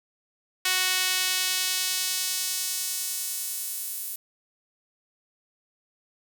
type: tone with high-pass filter sweep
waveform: sawtooth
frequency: 370 Hz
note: F#4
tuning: in tune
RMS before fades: -28 dBFS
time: 0.65-4.16 s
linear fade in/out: 5 ms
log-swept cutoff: 2200 to 12000 Hz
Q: 0.8
effects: none